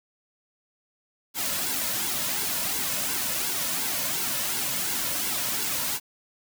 white noise with flanger, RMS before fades -28 dBFS, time 1.34-6 s, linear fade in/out 50 ms, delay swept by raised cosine 1.6 to 2.6 ms, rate 2.8 Hz, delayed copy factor -0.6, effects none

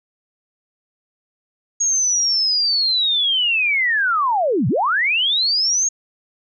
sine linear two-way sweep, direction down then up, 6620 to 103.83 to 6620 Hz, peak -15 dBFS, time 1.8-5.89 s, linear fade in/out 10 ms, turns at 4.68 s, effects none

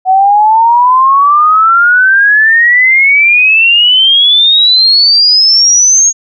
sine exponential sweep, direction up, 741 to 6645 Hz, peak -3 dBFS, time 0.05-6.13 s, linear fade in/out 50 ms, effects none

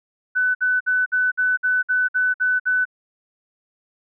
sine tone bursts, 1500 Hz, F#6, 23 cents sharp, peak -16 dBFS, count 10, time 0.35-2.854 s, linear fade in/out 20 ms, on 200 ms, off 56 ms, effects none

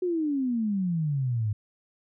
sine exponential sweep, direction down, 370.8 to 102 Hz, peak -24 dBFS, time 0.02-1.53 s, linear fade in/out 5 ms, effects none

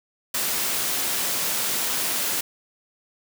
white high-pass noise, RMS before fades -25 dBFS, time 0.34-2.41 s, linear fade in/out 5 ms, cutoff 130 Hz, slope 12 dB/octave, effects none

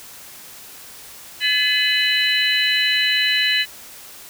sine tone cluster, 1717 / 2022 / 2541 / 2980 / 4012 Hz, A6 / B6 / D#7 / F#7 / B7, -43 / +40 / +36 / +12 / +26 cents, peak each -22 / -23 / -25 / -20 / -22 dBFS, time 1.4-3.66 s, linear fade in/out 50 ms, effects white hiss -40 dBFS RMS until 4.29 s

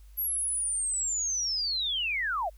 sine linear sweep, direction down, 11740 to 575 Hz, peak -27 dBFS, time 0.17-2.5 s, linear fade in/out 20 ms, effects added 50 Hz sine -48 dBFS peak until 2.57 s + white hiss -66 dBFS RMS until 2.57 s

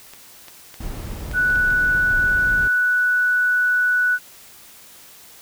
clicks, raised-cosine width 0.2 ms, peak -22 dBFS, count 7, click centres 0.136 / 0.483 / 0.742 / 1.314 / 1.502 / 1.558 / 1.704 s
brown noise, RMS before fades -29 dBFS, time 0.8-2.68 s, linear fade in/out 5 ms
sine tone, 1480 Hz, F#6, in tune, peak -15 dBFS, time 1.33-4.19 s, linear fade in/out 50 ms
effects white hiss -45 dBFS RMS until 5.41 s

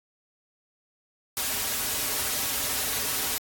white noise with comb filter, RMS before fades -28 dBFS, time 1.37-3.38 s, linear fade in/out 0 ms, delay 5.8 ms, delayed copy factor -0.7, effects AAC 64 kbps

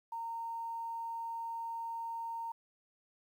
sine tone with quantisation, 920 Hz, A#5, 23 cents flat, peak -37 dBFS, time 0.12-2.52 s, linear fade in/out 5 ms, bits 11, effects none

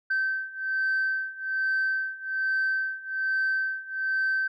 sine beating tone pair, 1547 / 1548.2 Hz, G6 / G6, -23 / -22 cents, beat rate 1.2 Hz, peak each -28 / -26 dBFS, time 0.1-4.48 s, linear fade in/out 10 ms, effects tanh soft clip ceiling -20 dBFS

